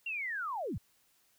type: linear sweep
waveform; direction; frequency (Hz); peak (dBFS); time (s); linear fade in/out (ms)
sine; down; 2800 to 51.91; -34; 0.06-0.78; 5
effects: white hiss -70 dBFS RMS until 1.38 s